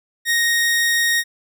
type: tone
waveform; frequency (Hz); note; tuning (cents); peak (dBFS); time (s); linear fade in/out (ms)
sawtooth; 1866; A#6; +1; -12; 0.25-1.24; 50
effects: none